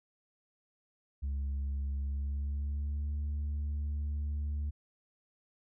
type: tone with pitch glide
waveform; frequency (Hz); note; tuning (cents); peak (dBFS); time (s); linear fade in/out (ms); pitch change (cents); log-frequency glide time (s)
sine; 69.3 to 73.38; C#2 to D2; 0 to -1; -29; 1.22-4.71; 20; +99; 2.02-3.13
effects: tanh soft clip ceiling -31 dBFS